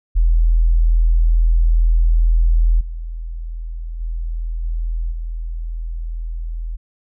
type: tone with level steps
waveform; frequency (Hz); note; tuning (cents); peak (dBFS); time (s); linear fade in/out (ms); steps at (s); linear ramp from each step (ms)
sine; 41.15; E1; -2; -10 / -24 / -20 / -18 / -22; 0.15-6.77; 20; 2.8 / 4 / 4.63 / 5.11; 10
effects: none

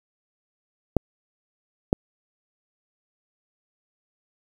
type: clicks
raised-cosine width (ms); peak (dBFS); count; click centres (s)
2; -4; 2; 0.967 / 1.929
effects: 7-bit

